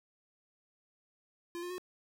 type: tone with pitch steps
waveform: square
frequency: 344.8 / 354.3 / 364 Hz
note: F4 / F4 / F#4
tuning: -22 / +25 / -28 cents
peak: -39 dBFS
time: 1.55-1.781 s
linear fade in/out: 0 ms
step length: 77 ms
effects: none